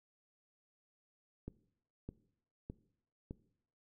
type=click train; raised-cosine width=3 ms; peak=-30 dBFS; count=4; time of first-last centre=1.48-3.309 s; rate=1.64 Hz; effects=noise-tail reverb RT60 0.7 s tail -19 dB re dry